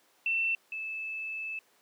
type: tone pair in turn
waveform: sine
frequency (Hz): 2685 / 2621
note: E7 / E7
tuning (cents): +31 / -11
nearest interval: unison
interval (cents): 42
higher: first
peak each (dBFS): -26 / -34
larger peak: first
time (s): 0.26-0.55 / 0.72-1.59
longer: second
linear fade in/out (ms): 2
effects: pink hiss -65 dBFS RMS until 1.81 s + high-pass 400 Hz 12 dB/octave